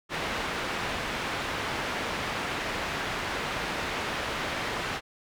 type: low-pass noise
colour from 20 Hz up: white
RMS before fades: -32 dBFS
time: 0.09-5.01 s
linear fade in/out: 50 ms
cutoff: 2200 Hz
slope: 12 dB/octave
effects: none